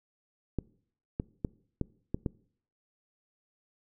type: clicks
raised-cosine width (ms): 3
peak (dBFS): -17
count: 6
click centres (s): 0.587 / 1.199 / 1.448 / 1.813 / 2.145 / 2.262
effects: noise-tail reverb RT60 0.6 s tail -23 dB re dry